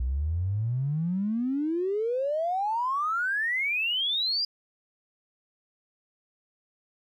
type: exponential sweep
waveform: triangle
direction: up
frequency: 59.5 to 4911 Hz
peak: -21 dBFS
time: 0-4.45 s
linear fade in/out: 5 ms
effects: tanh soft clip ceiling -23 dBFS